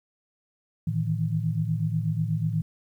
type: tone cluster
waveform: sine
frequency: 111.3 / 155.1 / 163.3 Hz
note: A2 / D#3 / E3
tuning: +20 / -5 / -16 cents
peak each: -28 dBFS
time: 0.87-2.62 s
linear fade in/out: 5 ms
effects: 10-bit